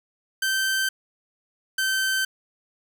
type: tone pair in turn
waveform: sawtooth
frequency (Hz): 1552 / 1545.8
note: G6 / G6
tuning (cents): -18 / -25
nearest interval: unison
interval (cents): 7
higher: first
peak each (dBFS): -18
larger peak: neither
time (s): 0.42-0.89 / 1.78-2.25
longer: neither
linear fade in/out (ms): 5
effects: none